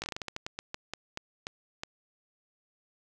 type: slowing click train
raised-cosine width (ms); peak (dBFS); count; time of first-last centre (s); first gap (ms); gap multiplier
0.2; -18; 16; 0.02-1.835; 18; 1.24
effects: none